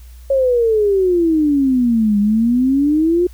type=exponential two-way sweep; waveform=sine; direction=down then up; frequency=553 to 201.8 to 362.1 Hz; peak=-11 dBFS; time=0.3-3.27 s; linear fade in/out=5 ms; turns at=2.19 s; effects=added 60 Hz sine -35 dBFS peak until 3.33 s + white hiss -51 dBFS RMS until 3.33 s